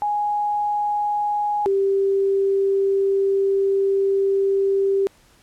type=tone pair in turn; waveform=sine; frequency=830.6 / 392 Hz; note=G#5 / G4; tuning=0 / 0 cents; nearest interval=octave + minor second; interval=1300 cents; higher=first; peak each=-19 / -16 dBFS; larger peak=second; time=0.02-1.66 / 1.66-5.07 s; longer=second; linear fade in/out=0 ms; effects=pink hiss -55 dBFS RMS until 5.42 s + low-pass 12000 Hz 12 dB/octave